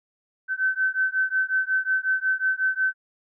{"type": "beating tone pair", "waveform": "sine", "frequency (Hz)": [1529, 1534.5], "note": ["G6", "G6"], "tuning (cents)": [-44, -37], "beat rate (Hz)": 5.5, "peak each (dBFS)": -24, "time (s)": [0.48, 2.94], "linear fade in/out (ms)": 50, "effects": []}